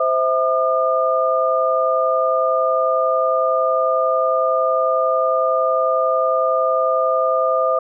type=tone cluster; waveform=sine; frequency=520 / 651 / 1210 Hz; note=C5 / E5 / D#6; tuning=-11 / -22 / -49 cents; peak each=-19 dBFS; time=0-7.79 s; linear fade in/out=5 ms; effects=none